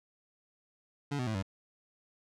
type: tone with pitch steps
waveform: 25% pulse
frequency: 143.1 / 125.3 / 109.71 / 96.06 Hz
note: D3 / B2 / A2 / G2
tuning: -45 / +25 / -5 / -35 cents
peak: -28 dBFS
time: 1.11-1.426 s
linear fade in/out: 10 ms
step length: 79 ms
effects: low-pass 7000 Hz 12 dB/octave